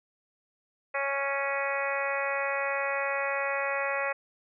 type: harmonic tone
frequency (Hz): 277.2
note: C#4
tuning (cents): 0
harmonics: 2 / 3 / 4 / 5 / 6 / 7 / 8 / 9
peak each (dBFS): -32 / -37 / -36 / -37 / -38 / -34 / -38 / -37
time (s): 0.94-4.13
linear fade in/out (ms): 10
effects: none